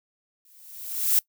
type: noise with exponential growth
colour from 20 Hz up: violet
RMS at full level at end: -18 dBFS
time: 0.45-1.19 s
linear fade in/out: 2 ms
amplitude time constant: 160 ms
effects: noise-tail reverb RT60 0.1 s tail -23 dB re dry